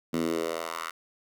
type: tone with high-pass filter sweep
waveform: 10% pulse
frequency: 82.41 Hz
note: E2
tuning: in tune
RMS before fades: -31 dBFS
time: 0.13-0.91 s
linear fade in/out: 10 ms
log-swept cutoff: 210 to 1400 Hz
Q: 2.2
effects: none